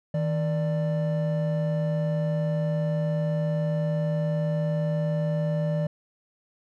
triangle tone pair together, 158.68 / 590 Hz, D#3 / D5, +34 / +8 cents, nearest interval octave + major seventh, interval 2274 cents, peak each -21 / -26 dBFS, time 0.14-5.87 s, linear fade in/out 5 ms, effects tanh soft clip ceiling -18 dBFS

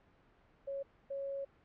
sine tone bursts at uneven times, 552 Hz, C#5, 7 cents flat, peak -37 dBFS, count 2, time 0.67-0.83 / 1.1-1.45 s, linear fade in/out 10 ms, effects pink hiss -67 dBFS RMS until 1.64 s + low-pass 2000 Hz 12 dB/octave

